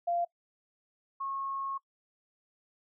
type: tone pair in turn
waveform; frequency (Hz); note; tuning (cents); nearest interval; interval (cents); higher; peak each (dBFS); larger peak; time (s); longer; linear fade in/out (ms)
sine; 692 / 1090.1; F5 / C#6; -16 / -29; minor sixth; 787; second; -27 / -33; first; 0.07-0.25 / 1.2-1.78; second; 10
effects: noise-tail reverb RT60 0.1 s tail -22 dB re dry